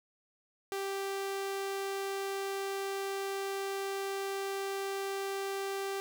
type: tone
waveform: sawtooth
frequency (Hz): 392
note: G4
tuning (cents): 0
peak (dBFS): -30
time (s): 0.72-6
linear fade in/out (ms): 0
effects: none